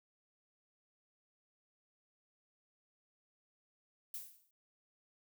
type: noise with exponential decay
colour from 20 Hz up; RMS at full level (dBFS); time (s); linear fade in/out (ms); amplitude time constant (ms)
violet; -41; 4.14-4.51; 2; 80
effects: none